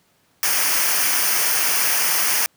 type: noise with comb filter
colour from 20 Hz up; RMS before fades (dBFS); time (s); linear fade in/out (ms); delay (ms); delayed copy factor
white; -19; 0.43-2.46; 0; 0.26; -0.65
effects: pink hiss -61 dBFS RMS until 2.56 s + high-pass 100 Hz 12 dB/octave